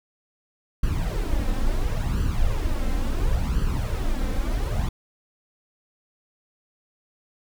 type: noise with flanger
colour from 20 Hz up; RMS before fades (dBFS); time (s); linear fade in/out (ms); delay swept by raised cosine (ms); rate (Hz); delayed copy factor
brown; -23; 0.83-4.89; 5; 0.66 to 3.86; 0.72; +0.65
effects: none